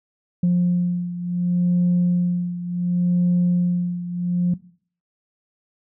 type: beating tone pair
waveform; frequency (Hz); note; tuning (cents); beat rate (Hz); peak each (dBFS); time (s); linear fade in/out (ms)
sine; 176.6 / 177.29; F3 / F3; +20 / +26; 0.69; -17 / -21; 0.43-4.54; 5
effects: noise-tail reverb RT60 0.5 s tail -19 dB re dry + tanh soft clip ceiling -12 dBFS